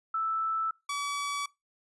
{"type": "tone pair in turn", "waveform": ["sine", "sawtooth"], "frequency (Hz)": [1318.5, 1142.6], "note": ["E6", "D6"], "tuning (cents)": [0, -48], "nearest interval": "major second", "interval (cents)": 248, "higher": "first", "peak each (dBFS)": [-27, -27], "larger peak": "neither", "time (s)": [[0.14, 0.71], [0.89, 1.46]], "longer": "neither", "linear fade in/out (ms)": 5, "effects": ["noise-tail reverb RT60 0.2 s tail -21 dB re dry", "resampled to 24000 Hz"]}